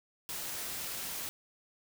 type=noise; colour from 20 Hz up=white; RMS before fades=-39 dBFS; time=0.29-1.29 s; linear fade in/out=0 ms; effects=none